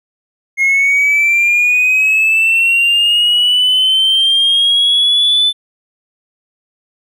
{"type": "linear sweep", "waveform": "triangle", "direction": "up", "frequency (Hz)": [2145, 3520], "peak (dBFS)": -6, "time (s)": [0.57, 5.53], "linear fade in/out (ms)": 50, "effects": ["tanh soft clip ceiling -4 dBFS"]}